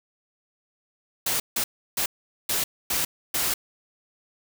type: noise bursts at uneven times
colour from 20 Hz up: white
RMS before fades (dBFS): -25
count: 6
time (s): 1.26-1.4 / 1.56-1.64 / 1.97-2.06 / 2.49-2.64 / 2.9-3.05 / 3.34-3.54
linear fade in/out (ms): 5
effects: none

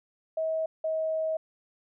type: tone pair in turn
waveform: sine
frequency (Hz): 640 / 636.3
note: D#5 / D#5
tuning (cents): +49 / +39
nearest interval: unison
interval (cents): 10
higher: first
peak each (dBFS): -26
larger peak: neither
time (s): 0.37-0.66 / 0.84-1.37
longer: second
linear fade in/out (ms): 5
effects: none

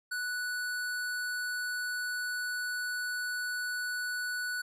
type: tone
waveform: square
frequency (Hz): 1480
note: F#6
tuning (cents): 0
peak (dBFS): -33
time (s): 0.11-4.62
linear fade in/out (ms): 10
effects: resampled to 32000 Hz

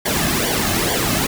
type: noise with flanger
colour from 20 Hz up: pink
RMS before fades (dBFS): -19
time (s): 0.05-1.27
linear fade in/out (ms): 10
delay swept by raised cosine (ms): 0.76 to 2.16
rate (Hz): 2.3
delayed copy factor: -0.7
effects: none

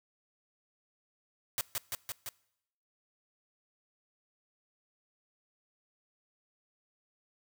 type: noise with echo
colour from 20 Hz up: white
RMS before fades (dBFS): -32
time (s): 1.58-1.61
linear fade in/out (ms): 0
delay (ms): 170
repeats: 4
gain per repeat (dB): -2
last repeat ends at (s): 2.29
effects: noise-tail reverb RT60 0.8 s tail -23 dB re dry

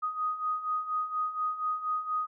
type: beating tone pair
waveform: sine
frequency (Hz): 1244.5 / 1248.7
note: D#6 / D#6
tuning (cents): 0 / +6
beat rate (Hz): 4.2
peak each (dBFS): -35 / -30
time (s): 0.02-2.27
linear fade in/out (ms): 20
effects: none

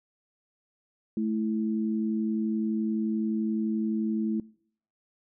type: tone pair together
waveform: sine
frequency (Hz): 218 / 329.6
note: A3 / E4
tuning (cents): -16 / 0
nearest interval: perfect fifth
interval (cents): 716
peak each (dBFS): -26 / -32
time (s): 1.17-4.4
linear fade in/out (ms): 2
effects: noise-tail reverb RT60 0.6 s tail -24 dB re dry

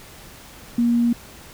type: tone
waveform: sine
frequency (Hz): 236.7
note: A#3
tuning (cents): +27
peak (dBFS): -15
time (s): 0.78-1.13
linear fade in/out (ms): 5
effects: pink hiss -43 dBFS RMS until 1.53 s

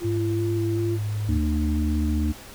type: tone with vibrato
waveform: sine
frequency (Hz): 340.5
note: F4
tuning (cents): -44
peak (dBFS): -24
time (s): 0-0.99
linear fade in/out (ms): 50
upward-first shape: square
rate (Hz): 2.6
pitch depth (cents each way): 13
type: tone with pitch glide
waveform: sine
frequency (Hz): 103.83 to 104.73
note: G#2 to G#2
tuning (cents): 0 to +15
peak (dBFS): -24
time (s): 0.04-1.38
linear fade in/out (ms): 10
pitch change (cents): +15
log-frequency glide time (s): 0.36-0.58
type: harmonic tone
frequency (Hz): 75.5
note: D2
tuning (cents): +48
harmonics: 1 / 3 / 4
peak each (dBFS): -22 / -27 / -28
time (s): 1.28-2.33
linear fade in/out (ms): 20
effects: pink hiss -43 dBFS RMS until 2.54 s

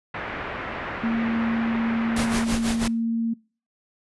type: low-pass noise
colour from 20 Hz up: white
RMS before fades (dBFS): -32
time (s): 0.14-2.45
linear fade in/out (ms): 5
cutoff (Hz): 2100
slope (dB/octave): 24
type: tone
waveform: sine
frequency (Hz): 229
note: A#3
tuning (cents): -31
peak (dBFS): -21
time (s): 1.03-3.34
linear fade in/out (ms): 10
type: noise with tremolo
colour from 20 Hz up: pink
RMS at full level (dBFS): -26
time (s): 2.16-2.88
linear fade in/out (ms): 5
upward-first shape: sine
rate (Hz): 6.1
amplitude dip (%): 75
effects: noise-tail reverb RT60 0.4 s tail -25 dB re dry + resampled to 24000 Hz

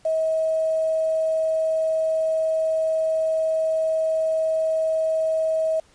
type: tone with quantisation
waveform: sine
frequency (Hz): 639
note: D#5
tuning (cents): +46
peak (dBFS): -19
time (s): 0.05-5.8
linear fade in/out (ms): 5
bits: 7
effects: pink hiss -57 dBFS RMS until 5.94 s + resampled to 22050 Hz

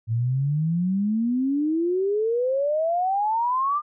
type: exponential sweep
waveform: sine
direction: up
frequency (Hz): 110 to 1213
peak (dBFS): -20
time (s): 0.07-3.82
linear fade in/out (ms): 50
effects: none

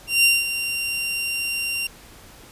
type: tone with ADSR envelope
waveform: sawtooth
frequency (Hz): 2768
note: F7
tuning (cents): -16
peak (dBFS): -9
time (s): 0.07-1.87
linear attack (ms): 170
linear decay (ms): 200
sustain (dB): -11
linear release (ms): 3
effects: pink hiss -46 dBFS RMS until 2.51 s + resampled to 32000 Hz

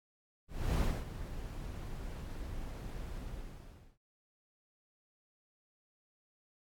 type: noise with ADSR envelope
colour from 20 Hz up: brown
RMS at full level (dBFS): -29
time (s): 0.48-3.98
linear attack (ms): 300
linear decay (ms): 260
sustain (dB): -13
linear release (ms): 800
effects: AAC 64 kbps

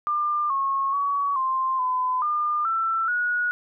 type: tone with pitch steps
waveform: sine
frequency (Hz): 1197 / 1091 / 1129 / 1049 / 1013 / 1205 / 1336 / 1455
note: D6 / C#6 / C#6 / C6 / B5 / D6 / E6 / F#6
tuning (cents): +33 / -28 / +31 / +4 / +44 / +44 / +23 / -29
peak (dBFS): -21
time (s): 0.07-3.51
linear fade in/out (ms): 0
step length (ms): 430
effects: none

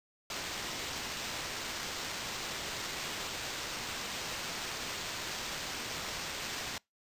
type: noise with sample-and-hold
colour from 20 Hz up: white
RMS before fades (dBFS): -39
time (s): 0.3-6.78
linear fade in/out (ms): 2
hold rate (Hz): 11025
effects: noise-tail reverb RT60 0.2 s tail -26 dB re dry + resampled to 32000 Hz

